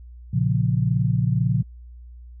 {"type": "chord", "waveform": "sine", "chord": "Bb minor", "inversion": "none", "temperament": "equal", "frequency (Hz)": [116.54, 138.59, 174.61], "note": ["Bb2", "Db3", "F3"], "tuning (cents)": [0, 0, 0], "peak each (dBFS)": [-21, -22, -24], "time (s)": [0.33, 1.63], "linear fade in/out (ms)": 10, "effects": ["added 60 Hz sine -39 dBFS peak until 2.4 s"]}